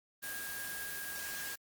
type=tone in noise; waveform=sine; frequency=1629 Hz; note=G#6; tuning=34 cents flat; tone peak=-43 dBFS; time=0.22-1.56 s; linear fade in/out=20 ms; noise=white; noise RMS=-42 dBFS; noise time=0.22-1.56 s; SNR=-4 dB; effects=Opus 24 kbps